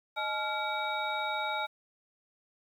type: tone cluster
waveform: sine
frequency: 621 / 856 / 1390 / 2287 / 3767 Hz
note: D#5 / A5 / F6 / D7 / A#7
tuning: -3 / -48 / -9 / -47 / +17 cents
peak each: -39 / -34 / -36 / -38 / -39 dBFS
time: 0.16-1.67 s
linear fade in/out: 20 ms
effects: 10-bit